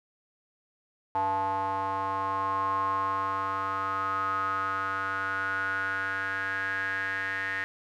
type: tone with band-pass filter sweep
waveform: square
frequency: 96.8 Hz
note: G2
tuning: 21 cents flat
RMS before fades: -30 dBFS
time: 1.15-7.64 s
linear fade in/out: 0 ms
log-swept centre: 890 to 1800 Hz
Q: 9.3
effects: none